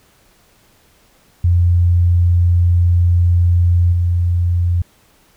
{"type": "tone with level steps", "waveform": "sine", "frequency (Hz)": 87.31, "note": "F2", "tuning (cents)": 0, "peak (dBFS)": [-9, -12], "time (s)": [1.44, 4.82], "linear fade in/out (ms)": 5, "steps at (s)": 3.92, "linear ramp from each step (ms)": 10, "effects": ["pink hiss -53 dBFS RMS until 5.36 s"]}